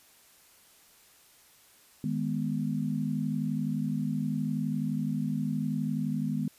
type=chord; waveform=sine; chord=G# minor; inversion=second; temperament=equal; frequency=155.56 / 207.7 / 246.9 Hz; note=D#3 / G#3 / B3; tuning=0 / 0 / 0 cents; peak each=-32 dBFS; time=2.04-6.48 s; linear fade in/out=2 ms; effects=white hiss -59 dBFS RMS until 6.58 s + resampled to 32000 Hz